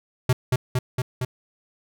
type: tone with echo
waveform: square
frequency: 126.5 Hz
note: B2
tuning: 42 cents sharp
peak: -16 dBFS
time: 0.29-0.33 s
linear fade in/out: 5 ms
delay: 230 ms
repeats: 4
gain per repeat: -2 dB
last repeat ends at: 1.25 s
effects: none